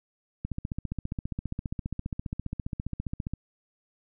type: click train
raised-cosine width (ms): 5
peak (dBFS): -19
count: 44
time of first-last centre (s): 0.45-3.336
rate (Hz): 14.9
effects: none